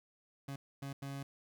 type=tone bursts at uneven times; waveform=30% pulse; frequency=138.59 Hz; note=C#3; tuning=in tune; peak=-38 dBFS; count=3; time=0.48-0.56 / 0.82-0.93 / 1.02-1.23 s; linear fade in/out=5 ms; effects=none

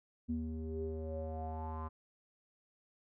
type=tone with low-pass filter sweep; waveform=square; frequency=79.3 Hz; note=D#2; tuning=33 cents sharp; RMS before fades=-40 dBFS; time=0.28-1.89 s; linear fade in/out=20 ms; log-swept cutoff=240 to 1100 Hz; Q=7.3; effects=none

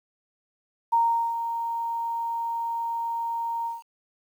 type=tone with ADSR envelope; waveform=sine; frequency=927 Hz; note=A#5; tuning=10 cents flat; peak=-17 dBFS; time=0.92-3.83 s; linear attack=13 ms; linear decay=400 ms; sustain=-9 dB; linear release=170 ms; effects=9-bit

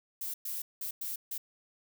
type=noise bursts at uneven times; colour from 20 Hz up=violet; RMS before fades=-37 dBFS; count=5; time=0.21-0.34 / 0.45-0.62 / 0.81-0.91 / 1.01-1.16 / 1.31-1.38 s; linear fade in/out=5 ms; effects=none

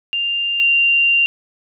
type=tone pair in turn; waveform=sine; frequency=2794 / 2776 Hz; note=F7 / F7; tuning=0 / -11 cents; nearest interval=unison; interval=11 cents; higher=first; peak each=-17 / -11 dBFS; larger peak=second; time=0.13-0.6 / 0.6-1.26 s; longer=second; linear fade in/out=0 ms; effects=none

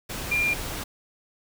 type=tone in noise; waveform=sine; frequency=2395 Hz; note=D7; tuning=33 cents sharp; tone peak=-21 dBFS; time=0.31-0.54 s; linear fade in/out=10 ms; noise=pink; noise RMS=-33 dBFS; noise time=0.09-0.84 s; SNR=+9 dB; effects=none

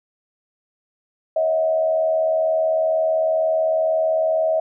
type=tone with frequency modulation; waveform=sine; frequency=640 Hz; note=D#5; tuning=49 cents sharp; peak=-16 dBFS; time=1.36-4.6 s; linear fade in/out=5 ms; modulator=77.9 Hz; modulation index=0.49; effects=none

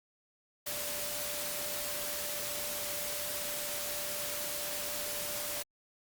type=tone in noise; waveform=sine; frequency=587.3 Hz; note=D5; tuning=in tune; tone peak=-44 dBFS; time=0.66-5.63 s; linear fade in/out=10 ms; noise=white; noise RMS=-37 dBFS; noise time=0.66-5.63 s; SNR=-10 dB; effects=Opus 48 kbps

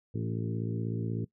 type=harmonic tone with a mistuned harmonic; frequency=56.3 Hz; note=A1; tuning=40 cents sharp; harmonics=2 / 3 / 4 / 5 / 6 / 7 / 8; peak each=-33 / -37 / -39 / -41 / -43 / -44 / -45 dBFS; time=0.14-1.25 s; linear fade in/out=10 ms; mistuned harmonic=6; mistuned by=+21 cents; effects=noise-tail reverb RT60 0.1 s tail -19 dB re dry

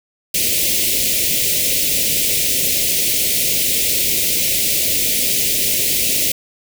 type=band-stop noise; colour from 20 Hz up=white; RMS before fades=-17 dBFS; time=0.34-6.32 s; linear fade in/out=5 ms; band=600 to 2100 Hz; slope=48 dB/octave; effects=none

